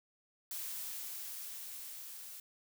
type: noise with level ramp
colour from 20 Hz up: blue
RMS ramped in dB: -41 to -49 dBFS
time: 0.51-2.4 s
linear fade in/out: 2 ms
effects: none